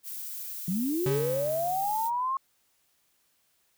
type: noise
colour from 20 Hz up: violet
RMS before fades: -38 dBFS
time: 0.03-2.11 s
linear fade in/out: 50 ms
type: linear sweep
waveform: sine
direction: up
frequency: 167.6 to 1088 Hz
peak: -26 dBFS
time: 0.68-2.37 s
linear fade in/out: 2 ms
type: tone with exponential decay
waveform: 40% pulse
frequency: 140.5 Hz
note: C#3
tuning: 24 cents sharp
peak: -25 dBFS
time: 1.06-2.17 s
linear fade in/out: 2 ms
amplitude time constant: 240 ms
effects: white hiss -70 dBFS RMS until 3.77 s